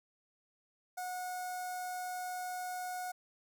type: tone with notch filter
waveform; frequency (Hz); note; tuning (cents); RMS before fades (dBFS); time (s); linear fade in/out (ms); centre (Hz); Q
sawtooth; 729; F#5; -26; -40; 0.97-3.12; 10; 3000; 0.62
effects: none